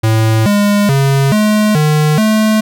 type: tone with pitch steps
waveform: square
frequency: 110.9 / 204.5 / 137.2 / 212.4 / 152.1 / 216.6 Hz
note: A2 / G#3 / C#3 / G#3 / D#3 / A3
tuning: +14 / -26 / -17 / +39 / -39 / -27 cents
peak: -9 dBFS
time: 0.03-2.61 s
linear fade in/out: 10 ms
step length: 430 ms
effects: none